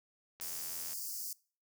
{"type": "click train", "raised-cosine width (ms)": 0.2, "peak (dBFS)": -33, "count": 46, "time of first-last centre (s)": [0.4, 0.931], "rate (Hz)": 84.7}
{"type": "high-pass noise", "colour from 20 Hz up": "white", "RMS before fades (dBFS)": -41, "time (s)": [0.41, 1.33], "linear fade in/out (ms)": 2, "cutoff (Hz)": 4600, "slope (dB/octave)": 96}
{"effects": ["noise-tail reverb RT60 0.4 s tail -23 dB re dry"]}